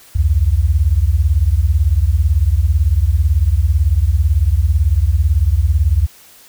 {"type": "beating tone pair", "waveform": "sine", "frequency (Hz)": [66.4, 84.4], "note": ["C2", "E2"], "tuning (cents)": [26, 41], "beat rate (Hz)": 18, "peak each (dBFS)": -13, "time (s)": [0.15, 6.07], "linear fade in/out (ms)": 10, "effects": ["white hiss -44 dBFS RMS until 6.48 s"]}